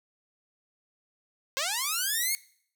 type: linear sweep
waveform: 5% pulse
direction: up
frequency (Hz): 511 to 2217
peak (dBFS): -16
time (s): 1.57-2.35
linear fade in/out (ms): 0
effects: noise-tail reverb RT60 0.6 s tail -21 dB re dry